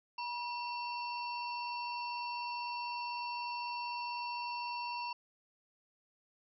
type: harmonic tone with a mistuned harmonic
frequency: 902 Hz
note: A5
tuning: 43 cents sharp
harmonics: 1 / 3 / 5 / 6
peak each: -38 / -44 / -47 / -53 dBFS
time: 0.18-5.13 s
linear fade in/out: 5 ms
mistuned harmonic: 1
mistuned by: +110 cents
effects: none